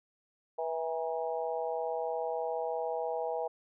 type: harmonic tone with a mistuned harmonic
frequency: 163.1 Hz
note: E3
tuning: 18 cents flat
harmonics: 3 / 4 / 5 / 6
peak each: -35 / -36 / -37 / -44 dBFS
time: 0.58-3.48 s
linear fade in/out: 10 ms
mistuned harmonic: 6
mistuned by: -52 cents
effects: none